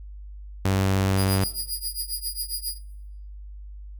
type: tone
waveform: sawtooth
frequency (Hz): 96.2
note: G2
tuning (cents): -32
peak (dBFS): -16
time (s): 0.65-1.44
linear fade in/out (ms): 0
type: tone with tremolo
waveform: 10% pulse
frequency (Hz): 4884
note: D#8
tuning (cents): -33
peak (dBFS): -18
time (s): 1.16-2.79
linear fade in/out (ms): 50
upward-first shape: triangle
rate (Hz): 7.4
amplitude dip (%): 95
effects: noise-tail reverb RT60 0.8 s tail -21 dB re dry + added 50 Hz sine -37 dBFS peak until 3.99 s